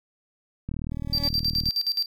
click train, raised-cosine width 5 ms, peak -19 dBFS, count 40, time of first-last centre 0.69-1.687 s, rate 39.1 Hz
20% pulse tone with exponential growth, 283.7 Hz, C#4, 40 cents sharp, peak -25 dBFS, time 0.91-1.28 s, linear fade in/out 5 ms, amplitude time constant 79 ms
triangle tone with tremolo, 4699 Hz, D8, in tune, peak -20 dBFS, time 1.13-2.06 s, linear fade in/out 2 ms, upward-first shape square, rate 9.5 Hz, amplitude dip 80%
effects none

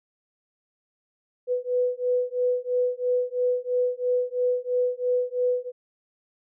sine beating tone pair, 494.8 / 497.8 Hz, B4 / B4, +3 / +14 cents, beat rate 3 Hz, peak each -25 dBFS, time 1.47-5.72 s, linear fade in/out 50 ms, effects none

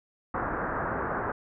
white low-pass noise, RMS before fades -31 dBFS, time 0.34-1.32 s, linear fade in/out 5 ms, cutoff 1600 Hz, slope 48 dB/octave, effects none

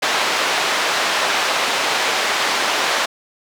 pink band-pass noise, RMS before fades -19 dBFS, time 0.02-3.06 s, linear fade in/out 10 ms, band 650 to 4900 Hz, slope 12 dB/octave, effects none

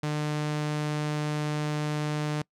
sawtooth tone, 150.3 Hz, D3, 40 cents sharp, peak -23 dBFS, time 0.03-2.42 s, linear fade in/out 5 ms, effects noise-tail reverb RT60 0.1 s tail -25 dB re dry + low-pass 8000 Hz 12 dB/octave

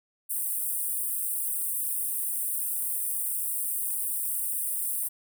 pink high-pass noise, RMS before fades -30 dBFS, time 0.29-5.09 s, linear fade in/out 20 ms, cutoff 8500 Hz, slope 96 dB/octave, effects none

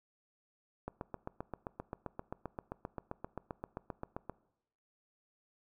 click train, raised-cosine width 1 ms, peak -25 dBFS, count 27, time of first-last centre 0.88-4.297 s, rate 7.61 Hz, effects noise-tail reverb RT60 0.8 s tail -21 dB re dry

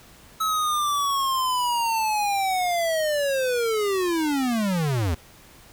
square linear sweep, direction down, 1298 to 75.3 Hz, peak -22 dBFS, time 0.4-5.15 s, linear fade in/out 10 ms, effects pink hiss -50 dBFS RMS until 5.72 s

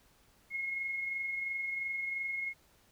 sine tone with amplitude modulation, 2161 Hz, C#7, 45 cents flat, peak -32 dBFS, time 0.5-2.54 s, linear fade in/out 50 ms, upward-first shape sine, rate 22.9 Hz, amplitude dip 35%, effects pink hiss -66 dBFS RMS until 2.91 s

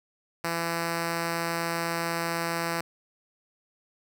5% pulse tone, 167.9 Hz, E3, 32 cents sharp, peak -16 dBFS, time 0.44-2.81 s, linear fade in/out 5 ms, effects none

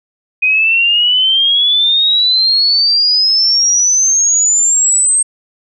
sine exponential sweep, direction up, 2490 to 8420 Hz, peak -8 dBFS, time 0.42-5.23 s, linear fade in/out 10 ms, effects none

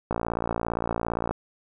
click train, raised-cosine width 1 ms, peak -12 dBFS, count 70, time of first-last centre 0.11-1.31 s, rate 57.5 Hz, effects none

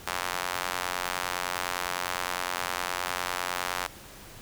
sawtooth tone with high-pass filter, 89.8 Hz, F2, 49 cents sharp, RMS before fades -32 dBFS, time 0.07-3.87 s, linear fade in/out 5 ms, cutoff 1000 Hz, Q 1.1, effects pink hiss -47 dBFS RMS until 4.41 s

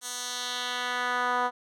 10% pulse tone with band-pass filter sweep, 246.9 Hz, B3, in tune, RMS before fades -30 dBFS, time 0.01-1.51 s, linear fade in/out 50 ms, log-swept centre 7900 to 950 Hz, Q 1.3, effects none

